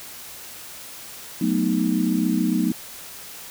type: chord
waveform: sine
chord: B dominant seventh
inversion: second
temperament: equal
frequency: 185 / 220 / 246.9 / 311.1 Hz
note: F#3 / A3 / B3 / D#4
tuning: 0 / 0 / 0 / 0 cents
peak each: -24 dBFS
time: 1.41-2.72 s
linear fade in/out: 5 ms
effects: white hiss -39 dBFS RMS until 3.5 s